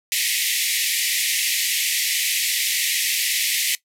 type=band-pass noise; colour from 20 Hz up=pink; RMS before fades=-22 dBFS; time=0.12-3.75 s; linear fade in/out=0 ms; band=1900 to 15000 Hz; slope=96 dB/octave; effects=noise-tail reverb RT60 0.1 s tail -18 dB re dry